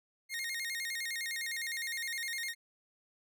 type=tone with vibrato; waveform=sawtooth; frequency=1990 Hz; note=B6; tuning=13 cents sharp; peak=-32 dBFS; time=0.29-2.55 s; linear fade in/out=50 ms; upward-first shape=square; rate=9.8 Hz; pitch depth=120 cents each way; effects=none